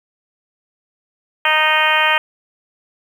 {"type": "harmonic tone", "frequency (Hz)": 310, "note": "D#4", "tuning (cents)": -6, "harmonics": [2, 3, 4, 5, 6, 7, 8, 9, 10], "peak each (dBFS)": [-24, -19, -21, -21, -19, -23, -19, -24, -22], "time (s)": [1.45, 2.18], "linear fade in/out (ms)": 2, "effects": ["7-bit"]}